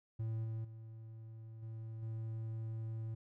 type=tone with level steps; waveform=triangle; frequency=111.8 Hz; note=A2; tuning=28 cents sharp; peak=-34 / -36 / -46 / -41 / -37 dBFS; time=0.19-3.15 s; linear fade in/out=10 ms; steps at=0.44 / 0.64 / 1.62 / 2.02 s; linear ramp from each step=10 ms; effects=none